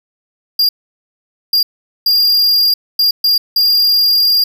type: tone bursts at uneven times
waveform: square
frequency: 4807 Hz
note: D8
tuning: 39 cents sharp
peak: -9 dBFS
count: 6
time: 0.59-0.69 / 1.53-1.63 / 2.06-2.74 / 2.99-3.11 / 3.24-3.38 / 3.56-4.44 s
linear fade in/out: 5 ms
effects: none